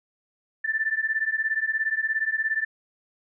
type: beating tone pair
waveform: sine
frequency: 1760 / 1777 Hz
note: A6 / A6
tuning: 0 / +17 cents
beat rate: 17 Hz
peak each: -26 dBFS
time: 0.64-2.65 s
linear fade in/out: 10 ms
effects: none